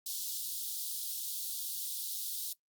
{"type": "high-pass noise", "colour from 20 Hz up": "white", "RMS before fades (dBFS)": -38, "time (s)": [0.06, 2.53], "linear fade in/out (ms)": 5, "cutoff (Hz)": 3400, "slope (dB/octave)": 48, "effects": ["noise-tail reverb RT60 0.1 s tail -18 dB re dry", "Opus 48 kbps"]}